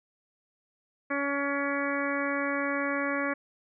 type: harmonic tone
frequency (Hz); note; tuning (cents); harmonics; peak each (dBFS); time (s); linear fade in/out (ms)
281.6; C#4; +27; 1 / 2 / 3 / 4 / 5 / 6 / 7 / 8; -32 / -33 / -43 / -35 / -37 / -35 / -37 / -38; 1.1-3.34; 10
effects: none